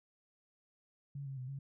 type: tone with pitch steps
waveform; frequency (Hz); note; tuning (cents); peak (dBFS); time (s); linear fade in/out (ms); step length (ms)
sine; 140.6 / 135.6 / 127.4 / 137.6; C#3 / C#3 / C3 / C#3; +25 / -38 / -46 / -12; -40; 1.15-1.59; 5; 110
effects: none